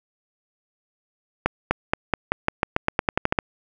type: accelerating click train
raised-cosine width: 0.5 ms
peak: -3 dBFS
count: 15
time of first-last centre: 1.46-3.388 s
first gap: 250 ms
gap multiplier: 0.9
effects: none